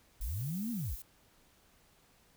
sine linear two-way sweep, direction up then down, 31.23 to 244.7 to 31.23 Hz, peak -34 dBFS, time 0.2-0.96 s, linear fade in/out 20 ms, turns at 0.71 s
violet noise, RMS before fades -47 dBFS, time 0.21-1.02 s, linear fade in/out 2 ms
effects pink hiss -66 dBFS RMS until 2.36 s

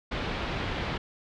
pink low-pass noise, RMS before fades -32 dBFS, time 0.11-0.98 s, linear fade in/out 10 ms, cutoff 3800 Hz, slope 24 dB/octave, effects none

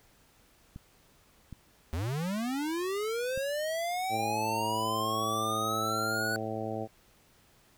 clicks, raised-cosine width 5 ms, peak -30 dBFS, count 3, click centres 0.761 / 1.527 / 3.376 s
square linear sweep, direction up, 74.1 to 1483 Hz, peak -31 dBFS, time 1.93-6.36 s, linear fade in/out 0 ms
harmonic tone, 110 Hz, A2, in tune, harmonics 1 / 2 / 3 / 4 / 5 / 6 / 7, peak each -40 / -40 / -40 / -40 / -40 / -40 / -40 dBFS, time 4.09-6.88 s, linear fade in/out 50 ms
effects pink hiss -63 dBFS RMS until 7.77 s

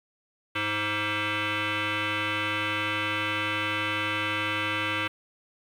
sine tone with frequency modulation, 523.3 Hz, C5, in tune, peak -24 dBFS, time 0.55-5.08 s, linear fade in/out 10 ms, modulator 421 Hz, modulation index 6.3, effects tanh soft clip ceiling -23 dBFS + 9-bit

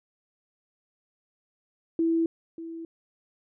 sine tone with echo, 329.6 Hz, E4, in tune, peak -21 dBFS, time 1.99-2.26 s, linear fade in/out 2 ms, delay 590 ms, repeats 1, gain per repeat -14 dB, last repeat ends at 2.85 s, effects none

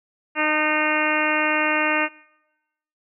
harmonic tone with a mistuned harmonic, 306.3 Hz, D#4, 27 cents flat, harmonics 1 / 2 / 3 / 4 / 5 / 6 / 7 / 8 / 9, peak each -27 / -27 / -27 / -27 / -27 / -27 / -27 / -27 / -27 dBFS, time 0.35-2.09 s, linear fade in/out 50 ms, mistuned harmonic 3, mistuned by -16 cents, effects noise-tail reverb RT60 1.0 s tail -24 dB re dry

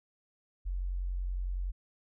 sine tone, 45.32 Hz, F#1, 35 cents flat, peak -31 dBFS, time 0.65-1.72 s, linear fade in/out 20 ms, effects none

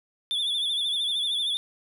triangle tone with vibrato, 3477 Hz, A7, 21 cents flat, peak -23 dBFS, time 0.31-1.57 s, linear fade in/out 0 ms, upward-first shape sine, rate 13 Hz, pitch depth 68 cents each way, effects none

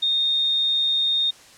sine tone, 3679 Hz, A#7, 24 cents flat, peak -18 dBFS, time 0.02-1.31 s, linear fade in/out 10 ms, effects white hiss -48 dBFS RMS until 1.57 s + low-pass 8000 Hz 12 dB/octave

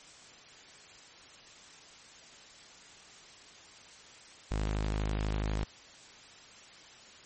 sawtooth tone, 52.2 Hz, G#1, 10 cents sharp, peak -26 dBFS, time 4.51-5.64 s, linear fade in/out 0 ms, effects white hiss -53 dBFS RMS until 7.25 s + MP3 32 kbps

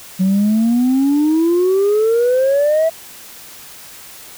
sine exponential sweep, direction up, 184.2 to 659.3 Hz, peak -9 dBFS, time 0.19-2.9 s, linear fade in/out 20 ms, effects tanh soft clip ceiling -9 dBFS + white hiss -37 dBFS RMS until 4.37 s

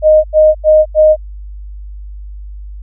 sine tone bursts, 619 Hz, D#5, 9 cents flat, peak -3 dBFS, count 4, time 0.02-1.164 s, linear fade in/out 50 ms, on 220 ms, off 88 ms, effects added 50 Hz sine -25 dBFS peak until 2.82 s

